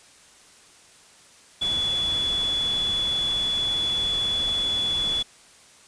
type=tone in noise; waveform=sine; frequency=3424 Hz; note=A7; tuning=48 cents flat; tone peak=-22 dBFS; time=1.61-5.23 s; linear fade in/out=10 ms; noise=pink; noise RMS=-36 dBFS; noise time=1.61-5.23 s; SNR=+11 dB; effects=white hiss -52 dBFS RMS until 5.87 s + resampled to 22050 Hz